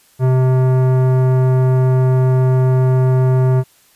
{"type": "tone with tanh clipping", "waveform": "sine", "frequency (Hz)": 129.1, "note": "C3", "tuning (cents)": -23, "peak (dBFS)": -12, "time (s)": [0.19, 3.64], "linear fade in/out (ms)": 50, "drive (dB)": 16, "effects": ["white hiss -52 dBFS RMS until 3.95 s", "resampled to 32000 Hz"]}